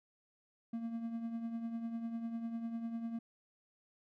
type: tone with tremolo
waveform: triangle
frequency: 230 Hz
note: A#3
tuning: 23 cents flat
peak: -33 dBFS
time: 0.73-3.19 s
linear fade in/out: 5 ms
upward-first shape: triangle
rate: 10 Hz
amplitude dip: 60%
effects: none